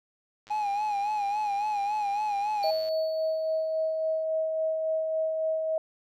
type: click train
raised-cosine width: 0.2 ms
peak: -33 dBFS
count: 262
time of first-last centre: 0.47-2.887 s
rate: 108 Hz
type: tone with vibrato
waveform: triangle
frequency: 826 Hz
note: G#5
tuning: 10 cents flat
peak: -24 dBFS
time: 0.5-2.71 s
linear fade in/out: 10 ms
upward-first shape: sine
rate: 3.6 Hz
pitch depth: 62 cents each way
type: tone with exponential decay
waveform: triangle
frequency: 4451 Hz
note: C#8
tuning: 6 cents sharp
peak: -32 dBFS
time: 2.63-4.24 s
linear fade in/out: 2 ms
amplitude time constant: 350 ms
type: tone with tremolo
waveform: sine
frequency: 637 Hz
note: D#5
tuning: 41 cents sharp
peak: -24 dBFS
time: 2.64-5.78 s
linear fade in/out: 2 ms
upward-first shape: sine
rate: 3.6 Hz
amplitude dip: 30%
effects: none